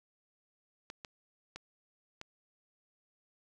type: clicks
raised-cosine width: 0.2 ms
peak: -26 dBFS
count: 4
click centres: 0.901 / 1.048 / 1.56 / 2.214 s
effects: none